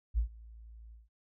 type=tone with ADSR envelope; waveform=sine; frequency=56 Hz; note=A1; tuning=31 cents sharp; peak=-24 dBFS; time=0.14-1.09 s; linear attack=39 ms; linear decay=100 ms; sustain=-24 dB; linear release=170 ms; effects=none